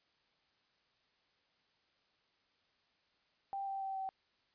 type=tone with pitch steps; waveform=sine; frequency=787 / 780.7 / 774.4 / 768.1 Hz; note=G5 / G5 / G5 / G5; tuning=+7 / -7 / -21 / -35 cents; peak=-37 dBFS; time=3.53-4.09 s; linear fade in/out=0 ms; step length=140 ms; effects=white hiss -75 dBFS RMS until 4.54 s + resampled to 11025 Hz